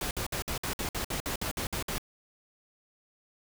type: noise bursts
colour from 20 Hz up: pink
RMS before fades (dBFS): -33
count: 13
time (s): 0.01-1.982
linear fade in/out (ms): 2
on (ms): 100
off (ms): 56
effects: none